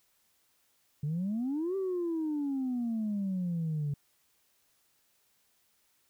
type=exponential two-way sweep; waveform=sine; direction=up then down; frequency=141.2 to 392 to 141.2 Hz; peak=-28 dBFS; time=1.03-3.94 s; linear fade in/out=5 ms; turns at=1.76 s; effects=tanh soft clip ceiling -27 dBFS + white hiss -71 dBFS RMS until 6.09 s